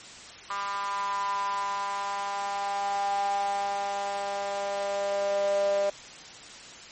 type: tone with high-pass filter sweep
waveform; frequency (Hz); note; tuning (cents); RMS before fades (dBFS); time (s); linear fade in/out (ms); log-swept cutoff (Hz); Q
sawtooth; 200; G3; +35; -29; 0.5-5.9; 5; 1100 to 580; 8.9
effects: white hiss -45 dBFS RMS until 6.91 s + MP3 32 kbps

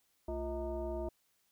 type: tone with frequency modulation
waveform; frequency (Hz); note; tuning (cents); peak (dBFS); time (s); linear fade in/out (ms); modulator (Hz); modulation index
sine; 349.2; F4; 0; -35; 0.28-1.09; 5; 286; 1.4
effects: white hiss -75 dBFS RMS until 1.51 s

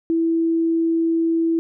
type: tone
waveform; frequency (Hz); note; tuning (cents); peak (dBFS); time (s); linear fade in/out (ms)
sine; 329.6; E4; 0; -16; 0.1-1.59; 0
effects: none

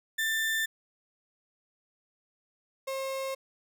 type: tone pair in turn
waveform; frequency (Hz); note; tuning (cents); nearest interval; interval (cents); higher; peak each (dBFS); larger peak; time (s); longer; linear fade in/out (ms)
35% pulse; 1781 / 535.6; A6 / C5; +21 / +40; octave + major sixth; 2081; first; -25 / -30; first; 0.18-0.66 / 2.87-3.35; neither; 10
effects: none

